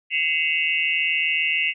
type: tone cluster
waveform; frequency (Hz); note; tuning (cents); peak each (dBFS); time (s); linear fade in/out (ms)
sine; 2055 / 2214 / 2571 / 2737 / 2884; C7 / C#7 / E7 / F7 / F#7; -32 / -3 / -44 / -36 / -45; -26 / -28 / -26 / -23 / -29; 0.1-1.74; 50
effects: none